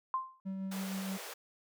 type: tone with exponential decay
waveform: sine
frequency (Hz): 1046.5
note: C6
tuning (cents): 0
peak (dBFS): -27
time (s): 0.14-0.4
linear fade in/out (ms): 1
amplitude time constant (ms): 56
type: tone with tremolo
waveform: triangle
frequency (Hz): 191.7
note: G3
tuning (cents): -38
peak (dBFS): -33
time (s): 0.45-1.18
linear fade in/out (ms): 20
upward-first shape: sine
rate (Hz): 6.4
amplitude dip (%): 25
type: high-pass noise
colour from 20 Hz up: pink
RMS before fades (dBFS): -45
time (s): 0.71-1.34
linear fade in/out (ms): 10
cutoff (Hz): 380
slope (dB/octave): 48
effects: none